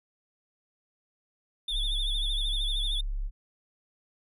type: tone with vibrato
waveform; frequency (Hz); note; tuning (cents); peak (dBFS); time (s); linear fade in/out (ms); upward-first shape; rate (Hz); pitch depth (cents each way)
triangle; 3500; A7; -10; -28; 1.68-3.01; 5; sine; 13; 74
type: tone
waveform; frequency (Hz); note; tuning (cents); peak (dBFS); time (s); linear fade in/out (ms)
sine; 34.65; C#1; 0; -28; 1.7-3.31; 50
effects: none